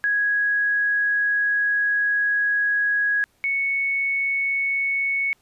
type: tone pair in turn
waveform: sine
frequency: 1661.2 / 2214 Hz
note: G#6 / C#7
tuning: 0 / -3 cents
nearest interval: perfect fourth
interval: 497 cents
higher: second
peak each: -18 / -20 dBFS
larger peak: first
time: 0.04-3.24 / 3.44-5.33 s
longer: first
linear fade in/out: 0 ms
effects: pink hiss -63 dBFS RMS until 5.41 s + resampled to 32000 Hz